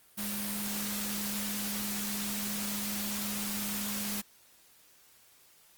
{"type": "tone in noise", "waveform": "sine", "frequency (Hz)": 206, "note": "G#3", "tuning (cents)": -14, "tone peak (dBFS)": -37, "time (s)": [0.17, 4.22], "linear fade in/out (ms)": 20, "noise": "white", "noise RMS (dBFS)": -36, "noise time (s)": [0.17, 4.22], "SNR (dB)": -4, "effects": ["white hiss -61 dBFS RMS until 5.77 s", "Opus 32 kbps"]}